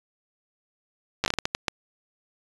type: slowing click train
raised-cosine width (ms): 0.2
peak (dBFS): -6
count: 10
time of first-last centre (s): 1.24-1.682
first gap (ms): 9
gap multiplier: 1.4
effects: resampled to 22050 Hz